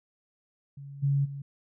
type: tone with level steps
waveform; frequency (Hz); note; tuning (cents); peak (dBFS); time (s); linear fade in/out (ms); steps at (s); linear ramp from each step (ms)
sine; 140; C#3; +18; -40 / -22 / -35; 0.77-1.42; 5; 1.02 / 1.24; 20
effects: none